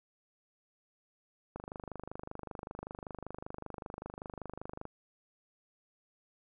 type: click train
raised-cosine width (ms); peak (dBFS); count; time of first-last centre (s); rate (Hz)
1; -27; 84; 1.56-4.854; 25.2
effects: none